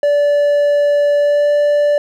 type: tone with pitch glide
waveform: triangle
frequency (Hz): 580 to 585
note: D5 to D5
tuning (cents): -22 to -7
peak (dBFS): -8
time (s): 0.03-1.98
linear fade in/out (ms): 2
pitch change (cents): +15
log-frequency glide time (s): 1.17-1.51
effects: none